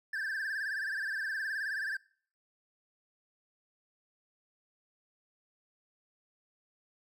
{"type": "tone with vibrato", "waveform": "triangle", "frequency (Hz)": 1661.2, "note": "G#6", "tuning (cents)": 0, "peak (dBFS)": -31, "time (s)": [0.13, 1.97], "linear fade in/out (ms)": 5, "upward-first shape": "sine", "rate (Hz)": 19, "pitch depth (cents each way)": 120, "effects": ["noise-tail reverb RT60 0.5 s tail -23 dB re dry"]}